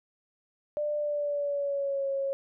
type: tone with pitch glide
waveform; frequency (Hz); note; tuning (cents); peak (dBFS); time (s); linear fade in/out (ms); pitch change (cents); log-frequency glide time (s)
sine; 594 to 547.9; D5 to C#5; +20 to -20; -27; 0.77-2.33; 0; -140; 0.97-2.08
effects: none